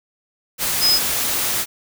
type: tone in noise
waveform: sine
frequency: 5060 Hz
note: D#8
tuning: 28 cents sharp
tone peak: -13 dBFS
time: 0.8-1 s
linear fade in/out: 50 ms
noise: white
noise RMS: -21 dBFS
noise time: 0.58-1.66 s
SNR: +5 dB
effects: none